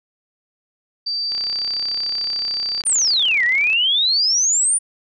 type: tone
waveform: sine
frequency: 4652 Hz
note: D8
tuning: 17 cents flat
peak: -20 dBFS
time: 1.06-2.82 s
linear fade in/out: 10 ms
type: click train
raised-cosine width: 0.2 ms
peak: -18 dBFS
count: 82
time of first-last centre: 1.32-3.731 s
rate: 33.6 Hz
type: exponential two-way sweep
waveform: sine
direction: down then up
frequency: 9600 to 1864.7 to 9600 Hz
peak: -14 dBFS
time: 2.85-4.79 s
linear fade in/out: 20 ms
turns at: 3.44 s
effects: none